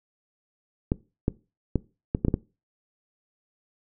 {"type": "clicks", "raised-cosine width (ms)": 3, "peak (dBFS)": -9, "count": 7, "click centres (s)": [0.919, 1.281, 1.757, 2.149, 2.249, 2.283, 2.341], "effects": ["noise-tail reverb RT60 0.3 s tail -21 dB re dry"]}